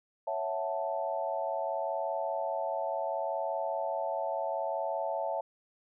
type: chord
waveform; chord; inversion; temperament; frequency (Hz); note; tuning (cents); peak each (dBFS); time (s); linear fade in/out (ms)
sine; F# minor seventh; second; equal; 554.4 / 659.3 / 740 / 880; C#5 / E5 / F#5 / A5; 0 / 0 / 0 / 0; -36 / -34 / -39 / -36; 0.27-5.41; 5
effects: none